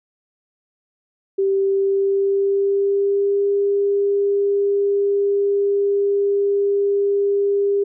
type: tone with pitch glide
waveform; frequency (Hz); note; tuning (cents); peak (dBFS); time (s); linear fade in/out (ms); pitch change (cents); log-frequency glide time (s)
sine; 390.1 to 401.5; G4 to G4; -8 to +41; -15; 1.38-7.84; 10; +49; 1.52-3.47
effects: none